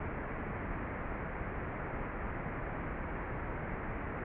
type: low-pass noise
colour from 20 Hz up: pink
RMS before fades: -39 dBFS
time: 0-4.24 s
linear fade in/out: 5 ms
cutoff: 2200 Hz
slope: 48 dB/octave
effects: none